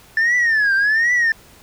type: tone with vibrato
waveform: sine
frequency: 1760 Hz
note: A6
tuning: in tune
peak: -11 dBFS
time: 0.17-1.32 s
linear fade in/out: 2 ms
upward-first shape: triangle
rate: 1.3 Hz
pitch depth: 210 cents each way
effects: tanh soft clip ceiling -12 dBFS + pink hiss -47 dBFS RMS until 1.62 s